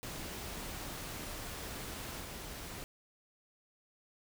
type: noise with level steps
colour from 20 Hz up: pink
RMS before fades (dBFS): -43 / -45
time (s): 0.03-2.84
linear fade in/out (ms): 0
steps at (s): 2.21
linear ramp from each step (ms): 10
effects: none